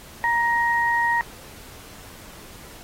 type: tone pair together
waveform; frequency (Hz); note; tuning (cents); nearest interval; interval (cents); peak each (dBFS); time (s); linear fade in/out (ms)
sine; 939 / 1879.5; A#5 / A#6; +12 / +14; octave; 1202; -21; 0.24-1.21; 0
effects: pink hiss -44 dBFS RMS until 2.83 s + AAC 48 kbps